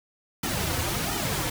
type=noise with flanger; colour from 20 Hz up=pink; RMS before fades=-28 dBFS; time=0.43-1.5 s; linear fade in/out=5 ms; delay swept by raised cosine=1.8 to 5 ms; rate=1.4 Hz; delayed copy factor=-1; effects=none